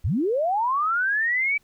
sine linear sweep, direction up, 58.27 to 2320 Hz, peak -20 dBFS, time 0.04-1.58 s, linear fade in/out 10 ms, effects pink hiss -64 dBFS RMS until 1.63 s

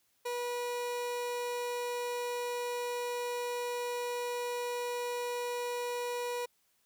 30% pulse tone, 485.9 Hz, B4, 28 cents flat, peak -31 dBFS, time 0.25-6.46 s, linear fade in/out 10 ms, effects white hiss -73 dBFS RMS until 6.85 s

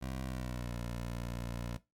15% pulse tone with pitch glide, 65 to 58.92 Hz, C2 to A#1, -11 to +19 cents, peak -31 dBFS, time 0.01-1.78 s, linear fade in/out 20 ms, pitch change -170 cents, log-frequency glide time 0.23-0.74 s, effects noise-tail reverb RT60 0.2 s tail -17 dB re dry + MP3 96 kbps

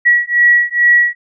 sine beating tone pair, 1924 / 1926.3 Hz, B6 / B6, -46 / -44 cents, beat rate 2.3 Hz, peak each -11 dBFS, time 0.05-1.15 s, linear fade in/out 20 ms, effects none

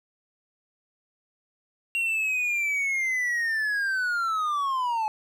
triangle linear sweep, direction down, 2759 to 849 Hz, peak -22 dBFS, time 1.95-5.08 s, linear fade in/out 0 ms, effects none

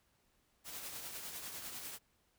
white noise with tremolo, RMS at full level -44 dBFS, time 0.64-1.99 s, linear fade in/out 50 ms, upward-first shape triangle, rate 10 Hz, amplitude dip 45%, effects pink hiss -75 dBFS RMS until 2.38 s

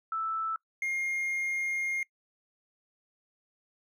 sine / triangle tone pair in turn, 1318.5 / 2129 Hz, E6 / C7, 0 / +30 cents, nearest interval minor sixth, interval 830 cents, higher second, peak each -29 / -27 dBFS, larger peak second, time 0.12-0.56 / 0.82-2.03 s, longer second, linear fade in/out 2 ms, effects noise-tail reverb RT60 0.1 s tail -23 dB re dry

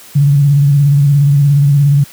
sine tone with vibrato, 142.4 Hz, C#3, 47 cents sharp, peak -5 dBFS, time 0.15-2.04 s, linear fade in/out 10 ms, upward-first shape square, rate 17 Hz, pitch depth 42 cents each way, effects white hiss -37 dBFS RMS until 2.12 s + high-pass 80 Hz 12 dB/octave

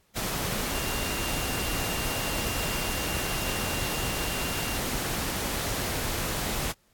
sine tone in noise, 2779 Hz, F7, 9 cents flat, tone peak -37 dBFS, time 0.73-4.79 s, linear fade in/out 20 ms, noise pink, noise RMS -30 dBFS, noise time 0.15-6.73 s, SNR -10 dB, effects pink hiss -66 dBFS RMS until 6.93 s + AAC 64 kbps

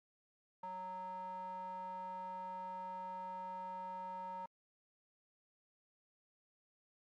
square tone with band-pass filter, 185 Hz, F#3, in tune, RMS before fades -45 dBFS, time 0.63-4.46 s, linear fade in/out 5 ms, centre 880 Hz, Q 7.6, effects MP3 64 kbps

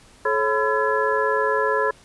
sine tone cluster, 430.3 / 546 / 1009 / 1345 / 1694 Hz, A4 / C#5 / B5 / E6 / G#6, -39 / -26 / +37 / +34 / +34 cents, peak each -23 / -25 / -23 / -29 / -25 dBFS, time 0.25-1.91 s, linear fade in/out 5 ms, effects pink hiss -51 dBFS RMS until 2.04 s + resampled to 24000 Hz

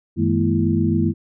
sine tone cluster, 94.9 / 159.5 / 210.4 / 237.9 / 332.7 Hz, F#2 / D#3 / G#3 / A#3 / E4, +44 / +43 / +23 / +35 / +16 cents, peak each -22 dBFS, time 0.16-1.14 s, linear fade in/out 50 ms, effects none

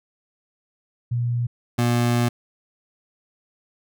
sine / 25% pulse tone pair in turn, 120 / 120 Hz, B2 / B2, -49 / -49 cents, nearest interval unison, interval 0 cents, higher neither, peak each -20 / -14 dBFS, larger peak second, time 1.11-1.47 / 1.78-2.29 s, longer second, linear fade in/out 10 ms, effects none

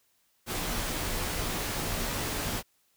pink noise with comb filter, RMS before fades -32 dBFS, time 0.46-2.63 s, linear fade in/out 50 ms, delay 15 ms, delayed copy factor -0.55, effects white hiss -70 dBFS RMS until 2.96 s

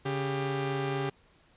sawtooth tone pair together, 140.15 / 396.4 Hz, C#3 / G4, +19 / +19 cents, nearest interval octave + tritone, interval 1800 cents, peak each -28 dBFS, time 0.05-1.1 s, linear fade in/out 10 ms, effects pink hiss -63 dBFS RMS until 1.56 s + resampled to 8000 Hz

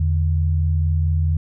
sine tone pair together, 83 / 147.46 Hz, E2 / D3, +12 / +7 cents, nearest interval minor seventh, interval 995 cents, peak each -16 / -24 dBFS, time 0-1.37 s, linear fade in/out 5 ms, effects none

